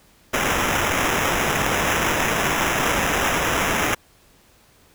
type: noise with sample-and-hold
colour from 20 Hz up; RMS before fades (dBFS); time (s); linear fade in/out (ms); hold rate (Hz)
white; -21; 0.33-3.95; 10; 4410
effects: pink hiss -55 dBFS RMS until 4.94 s